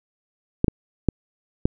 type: clicks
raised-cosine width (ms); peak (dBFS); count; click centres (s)
3; -4; 4; 0.644 / 0.682 / 1.087 / 1.655
effects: none